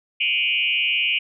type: tone with frequency modulation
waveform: sine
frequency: 2653 Hz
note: E7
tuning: 10 cents sharp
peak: -18 dBFS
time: 0.2-1.19 s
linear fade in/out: 10 ms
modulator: 133 Hz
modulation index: 2.6
effects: none